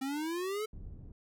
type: exponential sweep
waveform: square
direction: up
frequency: 261.6 to 441.5 Hz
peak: -34 dBFS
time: 0.01-0.66 s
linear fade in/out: 10 ms
type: low-pass noise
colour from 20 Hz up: pink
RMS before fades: -46 dBFS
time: 0.73-1.12 s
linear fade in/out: 2 ms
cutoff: 170 Hz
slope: 12 dB/octave
effects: none